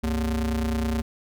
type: ring-modulated tone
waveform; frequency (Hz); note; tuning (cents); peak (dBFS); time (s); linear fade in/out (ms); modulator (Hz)
square; 81.4; E2; -21; -21; 0.03-1.02; 10; 148
effects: none